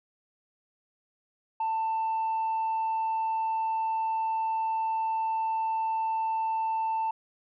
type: tone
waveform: sine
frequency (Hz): 890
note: A5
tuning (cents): +20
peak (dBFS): -24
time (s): 1.6-7.11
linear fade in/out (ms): 5
effects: tanh soft clip ceiling -24 dBFS